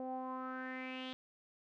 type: tone with low-pass filter sweep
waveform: sawtooth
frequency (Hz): 257.9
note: C4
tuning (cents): -25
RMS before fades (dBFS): -43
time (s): 0-1.13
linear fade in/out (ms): 0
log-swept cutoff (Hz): 640 to 3500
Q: 5.6
effects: none